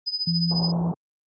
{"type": "tone with tremolo", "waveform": "sine", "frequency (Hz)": 4998, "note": "D#8", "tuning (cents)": 7, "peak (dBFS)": -21, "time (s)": [0.06, 0.72], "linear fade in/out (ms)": 20, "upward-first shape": "triangle", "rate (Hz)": 14, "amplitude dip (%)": 90}
{"type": "tone", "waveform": "sine", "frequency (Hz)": 170, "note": "F3", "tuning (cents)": -46, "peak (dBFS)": -21, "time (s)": [0.27, 0.92], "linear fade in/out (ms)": 5}
{"type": "low-pass noise", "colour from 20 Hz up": "white", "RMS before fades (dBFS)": -34, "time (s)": [0.51, 0.94], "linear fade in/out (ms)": 2, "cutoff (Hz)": 960, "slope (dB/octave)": 48}
{"effects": ["high-pass 80 Hz 12 dB/octave", "Opus 48 kbps"]}